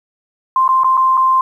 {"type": "tone with dropouts", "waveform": "sine", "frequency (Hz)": 1046.5, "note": "C6", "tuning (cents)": 0, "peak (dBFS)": -9, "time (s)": [0.56, 1.41], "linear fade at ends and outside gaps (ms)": 2, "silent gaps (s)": [[0.679, 0.689], [0.835, 0.844], [0.971, 0.975], [1.172, 1.175]], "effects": ["8-bit"]}